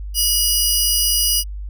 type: tone pair together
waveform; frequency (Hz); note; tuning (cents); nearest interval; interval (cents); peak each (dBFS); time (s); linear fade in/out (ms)
15% pulse; 2909 / 4922; F#7 / D#8; -30 / -20; major sixth; 910; -11; 0.14-1.44; 50
effects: added 50 Hz sine -26 dBFS peak until 1.69 s